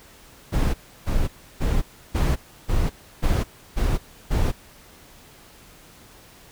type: noise bursts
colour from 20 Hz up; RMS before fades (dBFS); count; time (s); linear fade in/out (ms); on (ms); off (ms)
brown; -20; 8; 0.52-4.52; 20; 220; 320
effects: pink hiss -49 dBFS RMS until 6.51 s